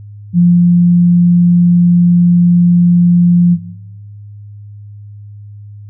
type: tone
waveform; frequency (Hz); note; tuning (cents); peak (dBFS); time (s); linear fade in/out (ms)
sine; 174.61; F3; 0; -4; 0.33-3.58; 50
effects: noise-tail reverb RT60 1.0 s tail -19 dB re dry + added 103 Hz sine -29 dBFS peak until 5.89 s

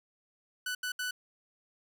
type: tone bursts at uneven times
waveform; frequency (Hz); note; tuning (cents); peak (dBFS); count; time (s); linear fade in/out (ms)
sawtooth; 1491; F#6; +13; -29; 3; 0.66-0.75 / 0.83-0.92 / 0.99-1.11; 5
effects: none

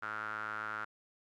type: tone with band-pass filter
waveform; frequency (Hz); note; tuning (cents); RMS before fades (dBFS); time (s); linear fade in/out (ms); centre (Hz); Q
sawtooth; 107.6; A2; -38; -40; 0.02-0.85; 10; 1400; 8
effects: none

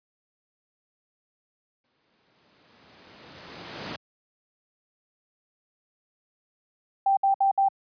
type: noise with exponential growth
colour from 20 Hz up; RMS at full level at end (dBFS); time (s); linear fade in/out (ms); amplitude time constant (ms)
pink; -33; 1.84-3.96; 2; 460
type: tone bursts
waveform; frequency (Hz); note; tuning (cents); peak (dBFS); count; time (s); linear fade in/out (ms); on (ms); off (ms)
sine; 784; G5; 0; -18; 4; 7.06-7.686; 5; 110; 62
effects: high-pass 150 Hz 12 dB/octave + resampled to 11025 Hz

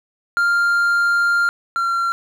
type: tone pair in turn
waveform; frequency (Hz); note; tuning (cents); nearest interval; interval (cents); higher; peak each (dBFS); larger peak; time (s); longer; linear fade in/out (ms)
triangle; 1396.9 / 1371.3; F6 / F6; 0 / -32; unison; 32; first; -12 / -15; first; 0.37-1.49 / 1.76-2.12; first; 0
effects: none

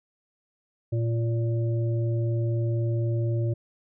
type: harmonic tone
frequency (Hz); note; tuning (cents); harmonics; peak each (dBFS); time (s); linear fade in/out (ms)
115.5; A#2; -16; 1 / 3 / 5; -23 / -33 / -37; 0.92-3.54; 10
effects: none

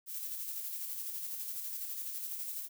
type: noise with tremolo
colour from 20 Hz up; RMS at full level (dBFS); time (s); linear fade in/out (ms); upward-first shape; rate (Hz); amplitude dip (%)
violet; -39; 0.06-2.69; 50; square; 12; 30
effects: none

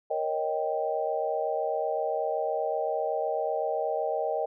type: chord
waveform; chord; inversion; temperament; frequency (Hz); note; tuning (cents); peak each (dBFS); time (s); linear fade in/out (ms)
sine; Eb dominant seventh; second; equal with one note detuned; 468.9 / 554.4 / 622.3 / 784; Bb4 / Db5 / Eb5 / G5; +10 / 0 / 0 / 0; -32 / -34 / -30 / -32; 0.1-4.46; 10
effects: none

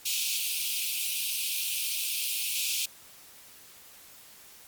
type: high-pass noise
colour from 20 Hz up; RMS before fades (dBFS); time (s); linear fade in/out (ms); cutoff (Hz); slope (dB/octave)
pink; -30; 0.05-2.86; 10; 2400; 96
effects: white hiss -52 dBFS RMS until 4.67 s + Opus 48 kbps

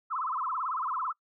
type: tone with vibrato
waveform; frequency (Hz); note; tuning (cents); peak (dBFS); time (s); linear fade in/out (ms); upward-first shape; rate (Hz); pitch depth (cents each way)
sine; 1155; D6; -29; -29; 0.1-1.13; 20; sine; 18; 260
effects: noise-tail reverb RT60 0.1 s tail -24 dB re dry

